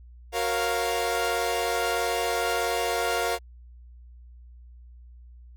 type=chord; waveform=sawtooth; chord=Gb major seventh; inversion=none; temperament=equal with one note detuned; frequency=370 / 466.2 / 549.3 / 698.5 Hz; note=Gb4 / Bb4 / Db5 / F5; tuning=0 / 0 / -16 / 0 cents; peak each=-30 / -25 / -29 / -24 dBFS; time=0.32-3.39 s; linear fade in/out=50 ms; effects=added 60 Hz sine -45 dBFS peak until 5.56 s